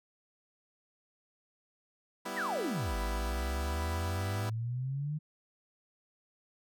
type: chord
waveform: 10% pulse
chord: E minor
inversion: first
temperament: equal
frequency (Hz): 196 / 246.9 / 329.6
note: G3 / B3 / E4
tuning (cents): 0 / 0 / 0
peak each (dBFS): -33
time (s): 2.25-4.5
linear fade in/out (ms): 10
type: exponential two-way sweep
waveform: sine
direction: down then up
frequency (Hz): 2093 to 49.97 to 155.2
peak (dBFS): -32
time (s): 2.36-5.19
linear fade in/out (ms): 20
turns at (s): 2.96
effects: none